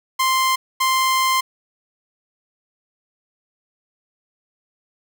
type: tone bursts at uneven times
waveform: sawtooth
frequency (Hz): 1046.5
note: C6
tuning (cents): 0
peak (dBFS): -12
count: 2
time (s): 0.19-0.56 / 0.8-1.41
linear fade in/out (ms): 10
effects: 9-bit